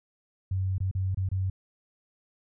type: tone with dropouts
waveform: sine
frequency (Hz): 94.6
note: F#2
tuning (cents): +39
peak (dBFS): -25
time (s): 0.51-1.5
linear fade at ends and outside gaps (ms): 5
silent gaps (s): 0.782-0.803 / 0.913-0.95 / 1.147-1.172 / 1.289-1.315
effects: none